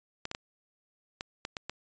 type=clicks; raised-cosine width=0.2 ms; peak=-18 dBFS; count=7; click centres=0.254 / 0.314 / 0.349 / 1.209 / 1.451 / 1.568 / 1.696 s; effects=resampled to 16000 Hz